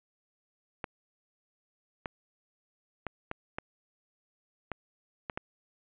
clicks, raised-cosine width 0.5 ms, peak -19 dBFS, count 8, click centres 0.842 / 2.058 / 3.067 / 3.314 / 3.585 / 4.717 / 5.298 / 5.375 s, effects resampled to 8000 Hz + 9-bit

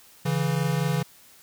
square tone pair together, 140.34 / 164.81 Hz, C#3 / E3, +22 / 0 cents, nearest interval minor third, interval 278 cents, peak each -26 dBFS, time 0.25-1.03 s, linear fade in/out 10 ms, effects white hiss -53 dBFS RMS until 1.42 s

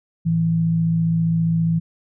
sine tone pair together, 109.92 / 164.81 Hz, A2 / E3, -1 / 0 cents, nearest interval perfect fifth, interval 701 cents, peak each -27 / -16 dBFS, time 0.25-1.8 s, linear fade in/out 20 ms, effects none

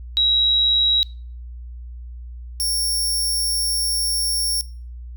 sine / 15% pulse tone pair in turn, 3859 / 5491 Hz, B7 / F8, -41 / -30 cents, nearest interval tritone, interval 611 cents, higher second, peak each -14 dBFS, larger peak neither, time 0.17-1.03 / 2.6-4.61 s, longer second, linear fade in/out 0 ms, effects noise-tail reverb RT60 0.4 s tail -21 dB re dry + added 60 Hz sine -32 dBFS peak until 5.16 s

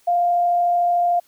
sine tone with frequency modulation, 700 Hz, F5, 4 cents sharp, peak -15 dBFS, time 0.07-1.2 s, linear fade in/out 10 ms, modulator 33.5 Hz, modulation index 0.24, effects white hiss -58 dBFS RMS until 1.27 s

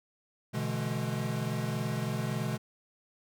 square chord, E dominant seventh, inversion second, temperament equal with one note detuned, 123.47 / 146.83 / 164.81 / 212.4 Hz, B2 / D3 / E3 / G#3, 0 / 0 / 0 / +39 cents, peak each -35 / -37 / -40 / -37 dBFS, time 0.53-2.58 s, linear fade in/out 20 ms, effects none

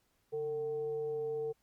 sine tone with frequency modulation, 450.8 Hz, A4, 42 cents sharp, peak -33 dBFS, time 0.32-1.53 s, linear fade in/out 20 ms, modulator 312 Hz, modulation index 0.28, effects pink hiss -75 dBFS RMS until 1.62 s + MP3 96 kbps

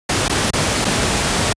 pink noise with dropouts, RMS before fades -17 dBFS, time 0.09-1.53 s, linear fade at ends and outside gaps 5 ms, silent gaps 0.283-0.295 / 0.506-0.533 / 0.847-0.85 s, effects high-pass 60 Hz 12 dB/octave + resampled to 22050 Hz

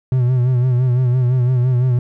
triangle tone with vibrato, 125.5 Hz, B2, 28 cents sharp, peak -10 dBFS, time 0.12-1.99 s, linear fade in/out 2 ms, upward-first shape sine, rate 5.9 Hz, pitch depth 61 cents each way, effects none

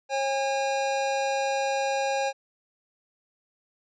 square tone pair together, 543 / 813.6 Hz, C#5 / G#5, -36 / -36 cents, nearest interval perfect fifth, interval 700 cents, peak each -28 dBFS, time 0.09-2.33 s, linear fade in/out 50 ms, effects resampled to 16000 Hz

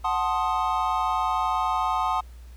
triangle chord, F# diminished seventh, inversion none, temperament equal with one note detuned, 740 / 880 / 1050.7 / 1244.5 Hz, F#5 / A5 / C6 / Eb6, 0 / 0 / +7 / 0 cents, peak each -26 dBFS, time 0.04-2.21 s, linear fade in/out 10 ms, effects added 60 Hz sine -41 dBFS peak until 2.56 s + pink hiss -58 dBFS RMS until 2.56 s

